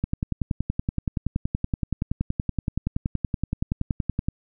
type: click train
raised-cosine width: 5 ms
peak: -11 dBFS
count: 46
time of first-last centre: 0.04-4.285 s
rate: 10.6 Hz
effects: none